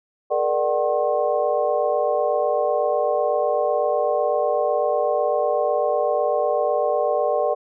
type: tone cluster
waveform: sine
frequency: 428.1 / 476.1 / 594 / 752 / 1074 Hz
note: A4 / A#4 / D5 / F#5 / C6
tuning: -47 / +37 / +20 / +28 / +45 cents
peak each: -27 / -24 / -21 / -25 / -30 dBFS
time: 0.3-7.55 s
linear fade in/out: 20 ms
effects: none